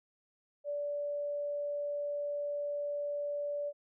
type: tone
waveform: sine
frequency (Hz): 580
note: D5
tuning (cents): -22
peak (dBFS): -33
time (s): 0.64-3.73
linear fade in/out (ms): 50
effects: none